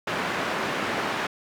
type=band-pass noise; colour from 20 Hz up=white; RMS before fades=-28 dBFS; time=0.07-1.27 s; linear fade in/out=5 ms; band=140 to 1700 Hz; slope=12 dB/octave; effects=none